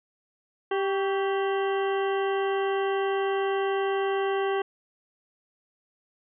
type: harmonic tone with a mistuned harmonic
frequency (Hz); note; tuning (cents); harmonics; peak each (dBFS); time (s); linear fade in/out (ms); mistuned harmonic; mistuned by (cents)
392; G4; 0; 1 / 2 / 3 / 4 / 5 / 7 / 8; -25 / -31 / -35 / -37 / -39 / -42 / -43; 0.71-4.62; 5; 3; -64
effects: none